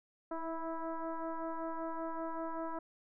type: tone with frequency modulation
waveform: sine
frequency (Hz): 329.6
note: E4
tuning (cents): 0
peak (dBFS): -36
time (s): 0.31-2.79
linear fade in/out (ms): 5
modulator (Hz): 327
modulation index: 2.8
effects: none